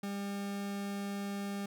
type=tone; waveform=40% pulse; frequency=200.2 Hz; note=G3; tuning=37 cents sharp; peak=-35 dBFS; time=0.03-1.66 s; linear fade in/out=5 ms; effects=none